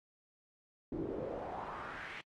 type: noise with band-pass filter sweep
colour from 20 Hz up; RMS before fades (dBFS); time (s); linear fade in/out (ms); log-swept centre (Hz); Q
brown; -42; 0.92-2.21; 5; 300 to 2300; 3.4
effects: AAC 32 kbps